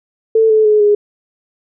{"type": "tone with pitch steps", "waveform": "sine", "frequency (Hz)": [444.9, 434.5, 424.3, 414.4], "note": ["A4", "A4", "G#4", "G#4"], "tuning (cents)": [19, -22, 37, -4], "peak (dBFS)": -7, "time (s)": [0.35, 0.95], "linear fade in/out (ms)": 5, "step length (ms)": 150, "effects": []}